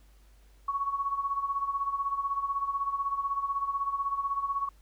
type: tone with tremolo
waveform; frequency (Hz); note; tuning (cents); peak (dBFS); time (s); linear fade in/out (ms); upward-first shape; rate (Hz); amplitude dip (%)
sine; 1114; C#6; +8; -25; 0.68-4.69; 5; sine; 16; 70
effects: added 50 Hz sine -55 dBFS peak until 4.81 s + pink hiss -66 dBFS RMS until 4.81 s